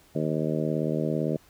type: harmonic tone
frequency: 77.78 Hz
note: D#2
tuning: in tune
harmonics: 2 / 3 / 4 / 5 / 6 / 7 / 8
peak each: -29 / -31 / -32 / -33 / -34 / -34 / -35 dBFS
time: 0.15-1.37 s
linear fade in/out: 5 ms
effects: pink hiss -58 dBFS RMS until 1.49 s